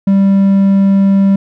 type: tone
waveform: triangle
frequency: 196 Hz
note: G3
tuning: in tune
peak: -4 dBFS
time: 0.07-1.36 s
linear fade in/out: 5 ms
effects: none